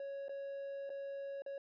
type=tone with dropouts; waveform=triangle; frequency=554.4 Hz; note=C#5; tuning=in tune; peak=-39 dBFS; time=0-1.58 s; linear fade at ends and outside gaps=2 ms; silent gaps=0.283-0.293 / 0.894-0.901 / 1.421-1.462 s; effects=resampled to 11025 Hz